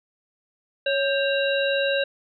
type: harmonic tone with a mistuned harmonic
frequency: 554.4 Hz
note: C#5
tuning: in tune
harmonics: 1 / 3 / 5 / 7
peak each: -22 / -27 / -29 / -30 dBFS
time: 0.86-2.04 s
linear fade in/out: 5 ms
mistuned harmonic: 3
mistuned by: -85 cents
effects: none